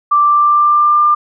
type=tone with pitch glide; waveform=sine; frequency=1174.7 to 1195.9 Hz; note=D6 to D6; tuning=0 to +31 cents; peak=-7 dBFS; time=0.11-1.15 s; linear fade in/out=10 ms; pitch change=+31 cents; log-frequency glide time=0.22-1.04 s; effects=none